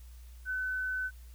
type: tone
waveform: sine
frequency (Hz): 1512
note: F#6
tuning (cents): +37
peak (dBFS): -31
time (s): 0.45-1.11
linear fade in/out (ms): 50
effects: added 60 Hz sine -47 dBFS peak until 1.34 s + white hiss -63 dBFS RMS until 1.34 s